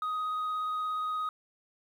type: tone with vibrato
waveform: sine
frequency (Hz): 1252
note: D#6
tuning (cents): +10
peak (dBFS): -27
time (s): 0.02-1.29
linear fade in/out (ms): 2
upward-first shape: sine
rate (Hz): 17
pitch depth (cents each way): 8
effects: tanh soft clip ceiling -29 dBFS + 10-bit